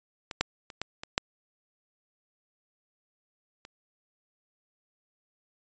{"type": "clicks", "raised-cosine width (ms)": 0.2, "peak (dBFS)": [-19, -6, -26, -14, -20, -6, -28], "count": 7, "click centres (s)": [0.312, 0.41, 0.702, 0.816, 1.035, 1.179, 3.651], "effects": ["resampled to 16000 Hz"]}